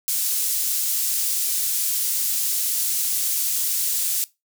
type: high-pass noise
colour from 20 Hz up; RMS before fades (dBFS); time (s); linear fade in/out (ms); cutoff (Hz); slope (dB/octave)
pink; -23; 0.08-4.24; 0; 7700; 12
effects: noise-tail reverb RT60 0.2 s tail -19 dB re dry